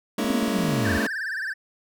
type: chord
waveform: sawtooth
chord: A# half-diminished seventh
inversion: third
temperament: just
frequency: 209.8 / 233.1 / 279.7 / 335.6 Hz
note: G#3 / A#3 / C#4 / E4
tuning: +18 / 0 / +16 / +31 cents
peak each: -23 / -24 / -24 / -29 dBFS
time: 0.18-1.07 s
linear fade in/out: 5 ms
type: linear sweep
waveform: sine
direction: down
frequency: 294.5 to 72.5 Hz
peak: -25 dBFS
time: 0.19-0.98 s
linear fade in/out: 5 ms
type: clicks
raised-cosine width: 3 ms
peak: -27 dBFS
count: 12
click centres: 0.245 / 0.303 / 0.428 / 0.481 / 0.587 / 0.638 / 0.686 / 0.732 / 0.791 / 0.881 / 0.95 / 0.988 s
type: tone with vibrato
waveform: triangle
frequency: 1661.2 Hz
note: G#6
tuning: in tune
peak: -25 dBFS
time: 0.84-1.54 s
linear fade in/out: 20 ms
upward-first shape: sine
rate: 19 Hz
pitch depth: 150 cents each way
effects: none